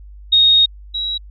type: tone pair in turn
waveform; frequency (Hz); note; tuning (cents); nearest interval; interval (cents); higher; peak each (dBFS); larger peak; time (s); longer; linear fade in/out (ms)
sine; 3729 / 3870; A#7 / B7; 0 / -36; minor second; 64; second; -8 / -19; first; 0.32-0.66 / 0.94-1.18; first; 10
effects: added 50 Hz sine -35 dBFS peak until 1.3 s